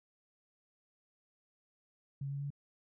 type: tone with pitch steps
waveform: sine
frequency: 138.59 / 140.36 / 142.16 Hz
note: C#3 / C#3 / C#3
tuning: 0 / +22 / +44 cents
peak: -36 dBFS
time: 2.21-2.504 s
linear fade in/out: 5 ms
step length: 98 ms
effects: none